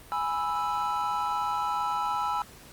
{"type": "chord", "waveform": "triangle", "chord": "E major", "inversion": "first", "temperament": "equal", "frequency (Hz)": [830.6, 987.8, 1318.5], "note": ["G#5", "B5", "E6"], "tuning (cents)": [0, 0, 0], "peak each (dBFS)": -29, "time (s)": [0.12, 2.42], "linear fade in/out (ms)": 0, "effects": ["pink hiss -50 dBFS RMS until 2.72 s", "Opus 32 kbps"]}